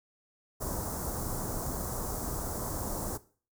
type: band-stop noise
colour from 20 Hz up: pink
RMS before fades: -35 dBFS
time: 0.6-3.18 s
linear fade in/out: 20 ms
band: 1200 to 6300 Hz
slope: 24 dB/octave
effects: noise-tail reverb RT60 0.4 s tail -17 dB re dry

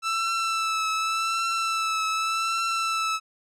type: tone with vibrato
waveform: sawtooth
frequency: 1323 Hz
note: E6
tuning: 6 cents sharp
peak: -20 dBFS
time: 0.02-3.2 s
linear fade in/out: 50 ms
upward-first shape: triangle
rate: 0.86 Hz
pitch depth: 34 cents each way
effects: low-pass 8000 Hz 12 dB/octave

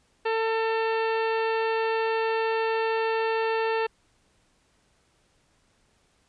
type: harmonic tone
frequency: 447.8 Hz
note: A4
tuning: 30 cents sharp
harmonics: 1 / 2 / 3 / 4 / 5 / 6 / 7 / 8 / 9 / 10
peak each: -25 / -29 / -36 / -34 / -44 / -36 / -47 / -47 / -51 / -47 dBFS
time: 0.25-3.87 s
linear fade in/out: 10 ms
effects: pink hiss -66 dBFS RMS until 6.28 s + resampled to 22050 Hz

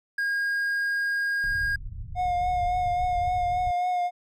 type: tone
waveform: triangle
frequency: 1627 Hz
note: G#6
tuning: 36 cents flat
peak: -22 dBFS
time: 0.18-1.76 s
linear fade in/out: 5 ms
type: low-pass noise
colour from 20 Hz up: pink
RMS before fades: -35 dBFS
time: 1.44-3.71 s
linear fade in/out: 0 ms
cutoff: 110 Hz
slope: 24 dB/octave
type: tone with vibrato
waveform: triangle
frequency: 718 Hz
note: F5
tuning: 48 cents sharp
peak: -21 dBFS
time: 2.15-4.11 s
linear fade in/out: 50 ms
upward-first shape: triangle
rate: 3.6 Hz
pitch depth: 29 cents each way
effects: none

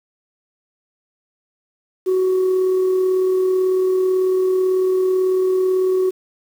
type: tone with amplitude modulation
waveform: sine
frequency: 372.8 Hz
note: F#4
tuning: 13 cents sharp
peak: -11 dBFS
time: 2.06-6.11 s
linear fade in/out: 20 ms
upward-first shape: sine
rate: 38.1 Hz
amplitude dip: 30%
effects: tanh soft clip ceiling -12 dBFS + 7-bit

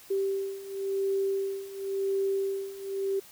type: beating tone pair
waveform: sine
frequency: 390 / 390.94 Hz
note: G4 / G4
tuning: -9 / -5 cents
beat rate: 0.94 Hz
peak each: -32 / -29 dBFS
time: 0.1-3.2 s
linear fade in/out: 10 ms
effects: white hiss -52 dBFS RMS until 3.31 s

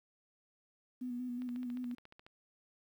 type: tone with vibrato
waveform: sine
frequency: 246.9 Hz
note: B3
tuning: in tune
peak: -37 dBFS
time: 1.01-1.95 s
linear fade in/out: 10 ms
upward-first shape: square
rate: 5.4 Hz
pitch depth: 28 cents each way
type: click train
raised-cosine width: 0.3 ms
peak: -39 dBFS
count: 13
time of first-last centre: 1.42-2.265 s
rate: 14.2 Hz
effects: 11-bit

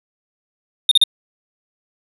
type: tone bursts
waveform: triangle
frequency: 3667 Hz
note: A#7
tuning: 29 cents flat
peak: -6 dBFS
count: 3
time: 0.89-1.038 s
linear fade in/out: 2 ms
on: 24 ms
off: 38 ms
effects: resampled to 32000 Hz

